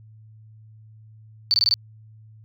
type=tone bursts; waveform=sine; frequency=4540 Hz; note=C#8; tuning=41 cents sharp; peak=-15 dBFS; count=5; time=1.51-1.74 s; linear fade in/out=0 ms; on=30 ms; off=20 ms; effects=added 109 Hz sine -45 dBFS peak until 2.44 s